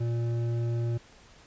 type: tone with hard clipping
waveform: sine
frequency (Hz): 117.5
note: A#2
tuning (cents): +14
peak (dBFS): -28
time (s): 0-0.98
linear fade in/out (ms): 10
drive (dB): 9
effects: pink hiss -55 dBFS RMS until 1.46 s + resampled to 16000 Hz